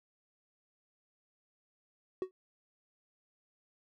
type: tone with exponential decay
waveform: triangle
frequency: 373.1 Hz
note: F#4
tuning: 14 cents sharp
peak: -26 dBFS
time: 2.22-2.31 s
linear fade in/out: 1 ms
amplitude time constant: 18 ms
effects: none